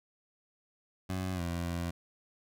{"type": "tone with pitch glide", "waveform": "20% pulse", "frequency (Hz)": [93.2, 85.96], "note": ["F#2", "F2"], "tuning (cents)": [13, -27], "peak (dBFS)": -28, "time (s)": [1.09, 1.91], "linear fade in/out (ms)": 10, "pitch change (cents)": -140, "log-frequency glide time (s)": [1.34, 1.41], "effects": []}